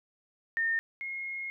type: tone pair in turn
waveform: sine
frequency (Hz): 1822 / 2153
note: A#6 / C7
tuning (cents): -40 / +49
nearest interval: minor third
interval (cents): 289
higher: second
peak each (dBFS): -26 / -34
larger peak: first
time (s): 0.57-0.79 / 1.01-1.5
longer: second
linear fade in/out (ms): 0
effects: none